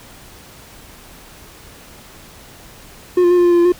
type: tone with pitch steps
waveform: triangle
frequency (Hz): 359.5 / 349.6 / 356.7 / 351.6 / 349.7 / 346.8 / 344.6 / 356.3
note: F#4 / F4 / F4 / F4 / F4 / F4 / F4 / F4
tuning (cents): -50 / +2 / +37 / +12 / +2 / -12 / -23 / +35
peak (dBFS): -7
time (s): 3.17-3.722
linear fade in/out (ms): 5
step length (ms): 69
effects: pink hiss -41 dBFS RMS until 3.79 s

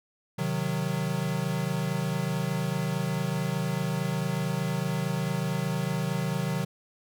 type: chord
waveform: square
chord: C diminished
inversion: none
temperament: equal with one note detuned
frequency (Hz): 130.81 / 155.56 / 184.14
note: C3 / Eb3 / Gb3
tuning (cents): 0 / 0 / -8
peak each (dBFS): -33 / -31 / -32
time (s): 0.38-6.65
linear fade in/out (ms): 10
effects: none

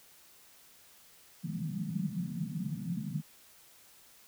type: band-pass noise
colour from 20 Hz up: pink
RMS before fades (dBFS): -36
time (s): 1.43-3.22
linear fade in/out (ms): 20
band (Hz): 150 to 210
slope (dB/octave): 48
effects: white hiss -59 dBFS RMS until 4.27 s

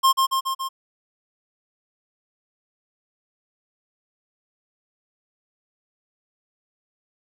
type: tone with echo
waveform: square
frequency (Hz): 1063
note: C6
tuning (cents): +27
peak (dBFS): -14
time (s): 0.03-0.13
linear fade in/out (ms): 20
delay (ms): 140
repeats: 4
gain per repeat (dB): -3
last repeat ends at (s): 0.69
effects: none

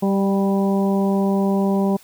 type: harmonic tone with a mistuned harmonic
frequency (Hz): 196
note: G3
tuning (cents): 0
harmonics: 1 / 2 / 3 / 4 / 5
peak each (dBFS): -17 / -23 / -27 / -29 / -31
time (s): 0.02-1.97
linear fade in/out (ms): 10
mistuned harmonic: 3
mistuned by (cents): +16
effects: white hiss -49 dBFS RMS until 2.03 s

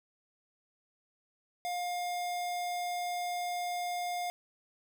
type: tone with notch filter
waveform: square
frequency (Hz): 709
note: F5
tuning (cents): +26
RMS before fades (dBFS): -35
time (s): 1.65-4.3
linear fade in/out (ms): 0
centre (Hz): 1400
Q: 2
effects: none

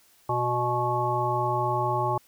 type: harmonic tone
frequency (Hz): 122.2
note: B2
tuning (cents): -18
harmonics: 1 / 3 / 5 / 7 / 9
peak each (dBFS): -30 / -31 / -32 / -27 / -29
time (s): 0.29-2.18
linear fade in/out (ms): 5
effects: white hiss -60 dBFS RMS until 2.27 s

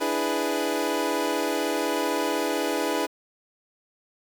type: chord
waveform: 25% pulse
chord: E dominant seventh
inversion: third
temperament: equal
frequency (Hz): 293.7 / 329.6 / 415.3 / 493.9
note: D4 / E4 / G#4 / B4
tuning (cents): 0 / 0 / 0 / 0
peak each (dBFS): -26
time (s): 0-3.07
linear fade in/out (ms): 20
effects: 8-bit

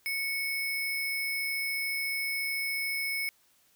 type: tone with sample-and-hold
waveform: sine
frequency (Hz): 2213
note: C#7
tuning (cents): -3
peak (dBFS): -29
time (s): 0.06-3.29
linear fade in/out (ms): 0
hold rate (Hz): 7350
effects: white hiss -66 dBFS RMS until 3.75 s

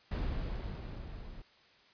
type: noise with level ramp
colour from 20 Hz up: brown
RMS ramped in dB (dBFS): -33 to -48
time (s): 0.11-1.42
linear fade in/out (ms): 5
effects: white hiss -63 dBFS RMS until 1.93 s + resampled to 11025 Hz

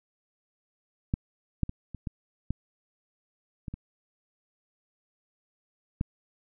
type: clicks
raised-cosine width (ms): 5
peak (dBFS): -13 / -12 / -22 / -26 / -20 / -16 / -23 / -24 / -15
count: 9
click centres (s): 1.139 / 1.633 / 1.694 / 1.947 / 2.072 / 2.506 / 3.682 / 3.74 / 6.011
effects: none

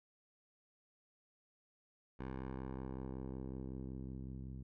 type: tone with low-pass filter sweep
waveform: 10% pulse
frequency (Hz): 65.41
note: C2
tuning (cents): 0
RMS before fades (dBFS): -45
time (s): 2.19-4.63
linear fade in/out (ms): 10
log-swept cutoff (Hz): 1800 to 160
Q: 0.82
effects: none

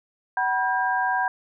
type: tone cluster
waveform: sine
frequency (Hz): 753 / 971 / 1603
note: F#5 / B5 / G6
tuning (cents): +30 / -30 / +38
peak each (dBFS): -25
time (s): 0.37-1.28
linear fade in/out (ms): 2
effects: none

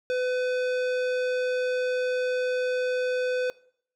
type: tone with tanh clipping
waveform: sine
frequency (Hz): 503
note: B4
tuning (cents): +32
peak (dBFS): -26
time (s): 0.1-3.5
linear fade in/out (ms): 0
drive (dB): 17
effects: noise-tail reverb RT60 0.6 s tail -22 dB re dry

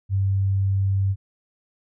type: tone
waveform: sine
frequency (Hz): 97.4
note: G2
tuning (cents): -11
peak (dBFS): -18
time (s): 0.09-1.16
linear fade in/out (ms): 50
effects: none

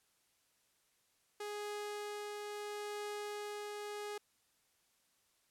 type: tone with tremolo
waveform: sawtooth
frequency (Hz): 415.3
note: G#4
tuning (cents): 0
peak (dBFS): -36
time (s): 1.4-4.18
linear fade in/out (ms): 5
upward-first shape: triangle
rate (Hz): 0.75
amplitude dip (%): 25
effects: white hiss -75 dBFS RMS until 5.5 s + low-pass 12000 Hz 12 dB/octave

